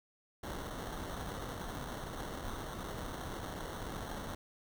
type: noise with sample-and-hold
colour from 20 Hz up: pink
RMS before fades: -42 dBFS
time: 0.43-4.35 s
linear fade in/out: 5 ms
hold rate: 2450 Hz
effects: none